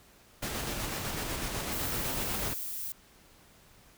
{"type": "noise with tremolo", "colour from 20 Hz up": "pink", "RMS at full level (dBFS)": -34, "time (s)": [0.42, 2.54], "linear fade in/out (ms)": 10, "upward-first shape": "square", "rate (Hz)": 8, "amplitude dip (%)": 25}
{"type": "noise", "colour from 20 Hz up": "violet", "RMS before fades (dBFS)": -37, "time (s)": [1.72, 2.92], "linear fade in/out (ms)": 0}
{"effects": ["pink hiss -59 dBFS RMS until 3.97 s"]}